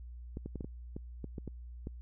clicks, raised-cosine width 3 ms, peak -27 dBFS, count 10, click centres 0.371 / 0.46 / 0.557 / 0.608 / 0.645 / 0.965 / 1.243 / 1.382 / 1.477 / 1.871 s, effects added 60 Hz sine -44 dBFS peak until 2.01 s

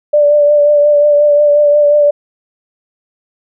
sine tone with vibrato, 587.3 Hz, D5, in tune, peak -5 dBFS, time 0.13-2.11 s, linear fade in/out 10 ms, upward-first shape triangle, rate 5.6 Hz, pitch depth 28 cents each way, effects none

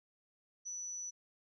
sine tone, 5940 Hz, F#8, 6 cents sharp, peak -40 dBFS, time 0.65-1.11 s, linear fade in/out 20 ms, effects none

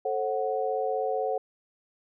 sine chord, F# diminished, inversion first, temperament equal with one note detuned, 440 / 535.8 / 740 Hz, A4 / C5 / F#5, 0 / +41 / 0 cents, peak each -30 dBFS, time 0.05-1.38 s, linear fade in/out 5 ms, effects none

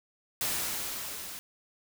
white noise with level ramp, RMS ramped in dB -30 to -42 dBFS, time 0.41-1.39 s, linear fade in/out 0 ms, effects none

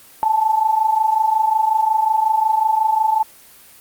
sine tone pair together, 854.5 / 880 Hz, G#5 / A5, +49 / 0 cents, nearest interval minor second, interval 51 cents, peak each -19 / -15 dBFS, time 0.23-3.23 s, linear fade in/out 0 ms, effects white hiss -45 dBFS RMS until 3.8 s + Opus 24 kbps

